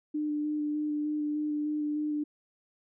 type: tone with vibrato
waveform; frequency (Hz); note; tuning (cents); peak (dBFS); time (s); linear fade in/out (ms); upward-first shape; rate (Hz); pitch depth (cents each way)
sine; 299.4; D4; +33; -28; 0.14-2.24; 10; square; 3.3; 11
effects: none